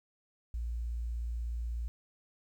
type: tone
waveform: sine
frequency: 58.27 Hz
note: A#1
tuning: in tune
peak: -33 dBFS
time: 0.54-1.88 s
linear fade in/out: 0 ms
effects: 11-bit